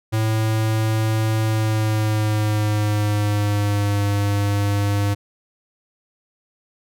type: tone with pitch glide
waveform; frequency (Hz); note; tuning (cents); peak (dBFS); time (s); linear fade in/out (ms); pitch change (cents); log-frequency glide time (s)
square; 110 to 101.45; A2 to G#2; 0 to -40; -18; 0.12-5.15; 20; -140; 1.43-4.03
effects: none